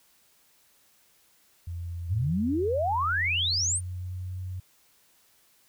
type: tone with pitch glide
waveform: sine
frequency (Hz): 86 to 92.17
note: F2 to F#2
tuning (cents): -26 to -6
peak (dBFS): -32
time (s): 1.67-4.6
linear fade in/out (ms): 5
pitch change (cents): +120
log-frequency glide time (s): 2.51-4.41
type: exponential sweep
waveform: sine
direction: up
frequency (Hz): 87.31 to 9400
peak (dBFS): -24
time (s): 2.08-3.81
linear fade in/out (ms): 50
effects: white hiss -63 dBFS RMS until 5.68 s